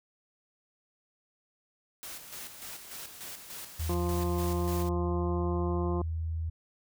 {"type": "noise with tremolo", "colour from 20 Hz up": "white", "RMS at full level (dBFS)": -42, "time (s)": [2.03, 4.89], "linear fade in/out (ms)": 0, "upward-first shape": "square", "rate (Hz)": 3.4, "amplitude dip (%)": 50}
{"type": "tone with pitch glide", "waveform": "sine", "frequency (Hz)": [80.5, 81.25], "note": ["E2", "E2"], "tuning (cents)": [-41, -24], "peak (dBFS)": -30, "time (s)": [3.79, 6.5], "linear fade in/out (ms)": 10, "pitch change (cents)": 17, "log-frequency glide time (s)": [5.03, 5.4]}
{"type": "harmonic tone", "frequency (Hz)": 174.61, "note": "F3", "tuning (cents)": 0, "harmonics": [1, 2, 3, 4, 5, 6, 7], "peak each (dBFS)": [-34, -32, -43, -41, -45, -40, -52], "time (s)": [3.89, 6.02], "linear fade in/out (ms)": 5}
{"effects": []}